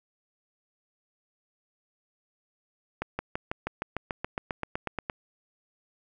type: accelerating click train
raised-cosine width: 0.5 ms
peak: -15 dBFS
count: 16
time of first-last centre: 3.02-5.098 s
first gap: 170 ms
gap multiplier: 0.97
effects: none